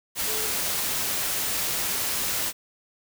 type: tone in noise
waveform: sine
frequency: 432.7 Hz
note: A4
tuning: 29 cents flat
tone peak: -35 dBFS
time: 0.25-0.51 s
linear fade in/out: 50 ms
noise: white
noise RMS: -27 dBFS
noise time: 0.15-2.53 s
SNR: -11 dB
effects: none